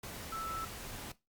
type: tone in noise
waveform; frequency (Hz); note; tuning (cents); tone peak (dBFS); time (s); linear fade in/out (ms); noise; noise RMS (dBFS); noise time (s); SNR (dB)
sine; 1318.5; E6; 0; -37; 0.32-0.65; 5; pink; -45; 0.03-1.12; +5
effects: noise-tail reverb RT60 0.2 s tail -17 dB re dry + Opus 48 kbps